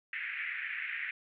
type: band-pass noise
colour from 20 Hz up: pink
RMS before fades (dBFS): -38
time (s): 0.13-1.11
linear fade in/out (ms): 2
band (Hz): 1700 to 2400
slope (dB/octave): 48
effects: none